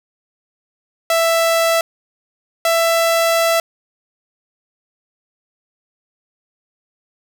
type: tone pair in turn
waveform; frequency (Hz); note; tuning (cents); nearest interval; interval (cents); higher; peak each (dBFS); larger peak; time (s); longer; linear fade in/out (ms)
sawtooth; 662 / 664.8; E5 / E5; +7 / +15; unison; 8; second; -9; neither; 1.1-1.81 / 2.65-3.6; second; 2
effects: none